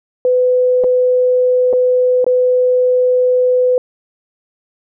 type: tone with dropouts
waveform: sine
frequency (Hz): 502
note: B4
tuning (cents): +28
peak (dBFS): -9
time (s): 0.25-3.78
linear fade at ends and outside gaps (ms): 1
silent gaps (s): 0.838-0.842 / 1.729-1.734 / 2.244-2.265
effects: none